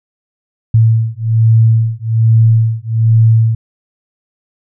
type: beating tone pair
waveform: sine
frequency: 112.1 / 113.3 Hz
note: A2 / A#2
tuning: +33 / -49 cents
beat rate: 1.2 Hz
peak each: -10 dBFS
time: 0.74-3.55 s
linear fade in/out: 5 ms
effects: none